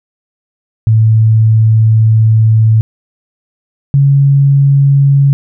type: tone pair in turn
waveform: sine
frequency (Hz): 110.6 / 139.35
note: A2 / C#3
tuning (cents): +9 / +9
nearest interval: major third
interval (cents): 400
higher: second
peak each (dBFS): -4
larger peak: neither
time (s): 0.87-2.81 / 3.94-5.33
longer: first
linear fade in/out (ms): 0
effects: none